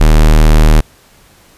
square tone, 38.57 Hz, D#1, 14 cents flat, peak -4 dBFS, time 0-0.81 s, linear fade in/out 10 ms, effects pink hiss -45 dBFS RMS until 1.57 s + resampled to 32000 Hz

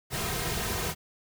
pink noise with comb filter, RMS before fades -31 dBFS, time 0.1-0.95 s, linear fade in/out 50 ms, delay 3.5 ms, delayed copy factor -0.7, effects none

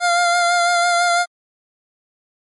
25% pulse tone with vibrato, 698 Hz, F5, 1 cent flat, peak -10 dBFS, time 0-1.26 s, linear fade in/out 50 ms, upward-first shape sine, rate 6 Hz, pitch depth 23 cents each way, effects MP3 48 kbps

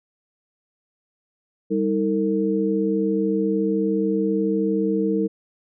sine tone cluster, 197.2 / 316 / 453.5 Hz, G3 / D#4 / A#4, +11 / +27 / -48 cents, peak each -23 dBFS, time 1.7-5.28 s, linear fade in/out 20 ms, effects none

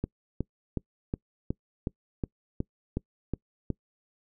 click train, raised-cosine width 3 ms, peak -16 dBFS, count 11, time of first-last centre 0.04-3.703 s, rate 2.73 Hz, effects noise-tail reverb RT60 0.1 s tail -25 dB re dry

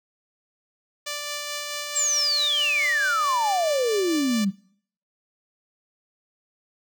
5% pulse tone with tremolo, 587.3 Hz, D5, in tune, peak -17 dBFS, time 1.06-4.45 s, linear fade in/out 10 ms, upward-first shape sine, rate 4.6 Hz, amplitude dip 25%
sine exponential sweep, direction down, 7770 to 185 Hz, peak -20 dBFS, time 1.95-4.51 s, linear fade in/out 20 ms
effects noise-tail reverb RT60 0.6 s tail -23 dB re dry

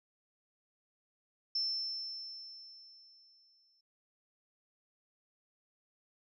sine tone with exponential decay, 5330 Hz, E8, 18 cents sharp, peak -30 dBFS, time 1.55-3.81 s, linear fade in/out 5 ms, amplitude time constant 490 ms, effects none

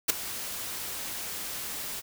white noise with ADSR envelope, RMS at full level -19 dBFS, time 0.08-2.02 s, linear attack 19 ms, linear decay 8 ms, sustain -17 dB, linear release 36 ms, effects none

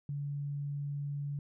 sine tone, 143.2 Hz, D3, 43 cents flat, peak -34 dBFS, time 0.09-1.39 s, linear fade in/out 2 ms, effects none

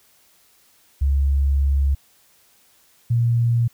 sine tone pair in turn, 69.3 / 117.9 Hz, C#2 / A#2, 0 / +20 cents, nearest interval major sixth, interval 920 cents, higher second, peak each -15 / -15 dBFS, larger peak neither, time 1.01-1.95 / 3.1-3.68 s, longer first, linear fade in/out 10 ms, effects white hiss -57 dBFS RMS until 3.73 s

